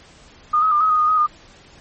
sine tone with pitch steps, 1223 / 1274 / 1200 / 1273 / 1243 / 1229 / 1259 / 1216 Hz, D#6 / D#6 / D6 / D#6 / D#6 / D#6 / D#6 / D#6, -30 / +41 / +37 / +39 / -2 / -22 / +20 / -40 cents, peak -13 dBFS, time 0.53-1.266 s, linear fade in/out 10 ms, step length 92 ms, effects pink hiss -47 dBFS RMS until 1.8 s + MP3 32 kbps

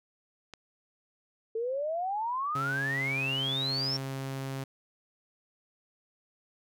click, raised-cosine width 0.2 ms, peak -26 dBFS, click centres 0.537 s
sine exponential sweep, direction up, 438.9 to 5540 Hz, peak -29 dBFS, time 1.55-3.97 s, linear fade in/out 5 ms
sawtooth tone with pitch glide, 137.4 to 134.81 Hz, C#3 to C#3, -15 to -48 cents, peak -30 dBFS, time 2.55-4.64 s, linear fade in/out 5 ms, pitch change -33 cents, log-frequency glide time 2.8-3.19 s
effects none

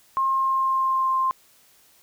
sine tone with pitch glide, 1068 to 1051.5 Hz, C6 to C6, +35 to +8 cents, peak -19 dBFS, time 0.17-1.31 s, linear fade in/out 0 ms, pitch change -27 cents, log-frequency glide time 0.3-1.16 s, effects white hiss -57 dBFS RMS until 2.02 s

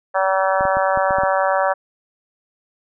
harmonic tone, 191 Hz, G3, 45 cents flat, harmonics 3 / 4 / 5 / 6 / 7 / 8 / 9, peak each -19 / -21 / -23 / -25 / -26 / -27 / -28 dBFS, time 0.14-1.74 s, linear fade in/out 20 ms
clicks, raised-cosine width 3 ms, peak -18 dBFS, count 7, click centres 0.609 / 0.653 / 0.77 / 0.974 / 1.108 / 1.185 / 1.235 s
effects none

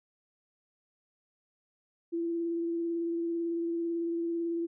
sine tone with vibrato, 336.8 Hz, E4, 37 cents sharp, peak -29 dBFS, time 2.12-4.67 s, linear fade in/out 20 ms, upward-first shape triangle, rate 18 Hz, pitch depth 19 cents each way, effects none

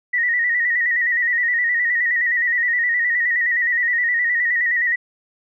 sine tone with vibrato, 1913 Hz, A#6, 44 cents sharp, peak -16 dBFS, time 0.13-4.96 s, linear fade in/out 10 ms, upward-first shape square, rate 9.6 Hz, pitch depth 48 cents each way, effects none

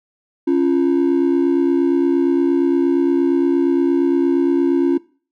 triangle ring-modulated tone, 311.1 Hz, D#4, in tune, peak -7 dBFS, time 0.47-4.98 s, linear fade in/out 10 ms, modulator 34.3 Hz, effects noise-tail reverb RT60 0.4 s tail -22 dB re dry + tanh soft clip ceiling -6 dBFS

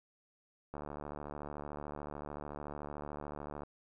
click train, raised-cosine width 1 ms, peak -29 dBFS, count 214, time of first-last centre 0.74-3.634 s, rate 73.6 Hz, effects none

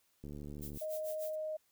click train, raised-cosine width 3 ms, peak -34 dBFS, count 40, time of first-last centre 0.24-0.774 s, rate 73.1 Hz
violet noise with tremolo, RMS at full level -46 dBFS, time 0.61-1.36 s, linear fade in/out 20 ms, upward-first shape sine, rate 6.7 Hz, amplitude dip 90%
sine tone, 622 Hz, D#5, 1 cent flat, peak -36 dBFS, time 0.81-1.57 s, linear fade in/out 10 ms
effects white hiss -74 dBFS RMS until 1.71 s

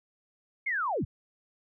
sine linear sweep, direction down, 2217 to 49.02 Hz, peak -27 dBFS, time 0.66-1.05 s, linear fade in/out 10 ms, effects none

